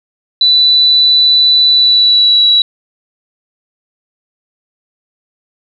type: tone with pitch glide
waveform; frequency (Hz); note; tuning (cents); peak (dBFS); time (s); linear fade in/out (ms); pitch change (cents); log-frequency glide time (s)
sine; 3977 to 3911; B7 to B7; +11 to -18; -5; 0.41-2.62; 2; -29; 1.69-2.47
effects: none